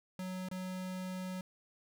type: tone with dropouts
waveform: square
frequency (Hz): 185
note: F#3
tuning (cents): 0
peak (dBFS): -39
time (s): 0.19-1.41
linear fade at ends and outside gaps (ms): 2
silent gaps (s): 0.487-0.513
effects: none